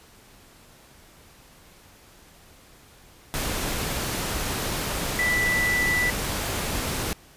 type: tone in noise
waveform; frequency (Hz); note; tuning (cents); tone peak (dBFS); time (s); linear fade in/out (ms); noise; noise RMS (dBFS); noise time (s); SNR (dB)
sine; 1975.5; B6; 0; -21; 5.19-6.1; 0; pink; -28; 3.34-7.13; +4
effects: pink hiss -52 dBFS RMS until 7.36 s + resampled to 32000 Hz

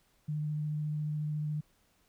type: tone with vibrato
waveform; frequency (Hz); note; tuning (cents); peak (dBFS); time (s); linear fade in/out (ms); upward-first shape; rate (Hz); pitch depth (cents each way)
sine; 151.1; D3; +50; -31; 0.28-1.61; 10; triangle; 14; 14
effects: pink hiss -70 dBFS RMS until 2.08 s

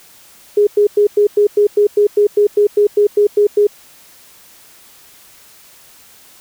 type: tone bursts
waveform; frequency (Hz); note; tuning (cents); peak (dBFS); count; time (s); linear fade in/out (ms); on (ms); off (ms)
sine; 413.3; G#4; -8; -7; 16; 0.57-3.67; 5; 100; 100
effects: white hiss -44 dBFS RMS until 6.4 s

